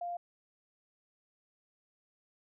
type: tone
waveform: sine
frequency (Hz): 698.5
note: F5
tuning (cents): 0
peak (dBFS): -35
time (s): 0.01-0.17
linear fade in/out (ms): 5
effects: none